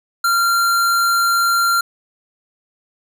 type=tone; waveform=square; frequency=1381 Hz; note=F6; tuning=20 cents flat; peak=-14 dBFS; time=0.24-1.81 s; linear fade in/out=5 ms; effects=none